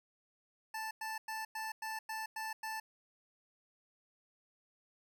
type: tone bursts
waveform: 25% pulse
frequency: 880 Hz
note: A5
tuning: in tune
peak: -35 dBFS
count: 8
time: 0.74-2.8 s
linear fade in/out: 5 ms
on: 170 ms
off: 100 ms
effects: none